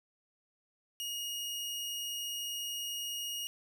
sawtooth tone, 2871 Hz, F7, 47 cents sharp, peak -33 dBFS, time 1-3.47 s, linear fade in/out 0 ms, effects none

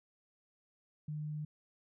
sine tone, 151.3 Hz, D#3, 48 cents flat, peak -37 dBFS, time 1.08-1.45 s, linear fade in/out 5 ms, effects none

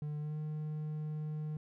triangle tone with pitch glide, 149.5 to 152.99 Hz, D3 to D#3, +31 to -29 cents, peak -34 dBFS, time 0.02-1.57 s, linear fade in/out 2 ms, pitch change +40 cents, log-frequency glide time 0.17-0.37 s, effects none

